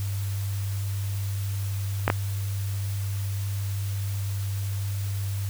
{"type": "clicks", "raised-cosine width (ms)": 0.5, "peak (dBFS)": -5, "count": 2, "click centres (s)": [2.079, 2.101], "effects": ["added 99 Hz sine -26 dBFS peak until 5.49 s", "white hiss -42 dBFS RMS until 5.49 s"]}